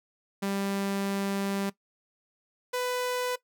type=tone pair in turn; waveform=sawtooth; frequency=197.5 / 497.7 Hz; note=G3 / B4; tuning=+13 / +13 cents; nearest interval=octave + major third; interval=1600 cents; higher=second; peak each=-24 dBFS; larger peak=neither; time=0.42-1.7 / 2.73-3.36 s; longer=first; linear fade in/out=10 ms; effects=noise-tail reverb RT60 0.1 s tail -18 dB re dry